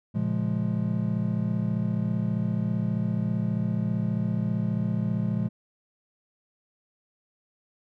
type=chord; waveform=triangle; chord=Bb minor seventh; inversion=none; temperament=just; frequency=116.54 / 139.85 / 174.81 / 209.8 Hz; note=Bb2 / Db3 / F3 / Ab3; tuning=0 / +16 / +2 / +18 cents; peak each=-27 / -32 / -27 / -27 dBFS; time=0.14-5.49 s; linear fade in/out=20 ms; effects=none